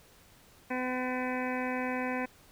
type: harmonic tone with a mistuned harmonic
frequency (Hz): 253.6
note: B3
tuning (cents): +46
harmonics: 1 / 2 / 3 / 4 / 6 / 7 / 8 / 9 / 10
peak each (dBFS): -34 / -37 / -39 / -40 / -42 / -42 / -43 / -44 / -44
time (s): 0.7-2.26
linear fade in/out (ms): 10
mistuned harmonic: 8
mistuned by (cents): -16
effects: pink hiss -59 dBFS RMS until 2.51 s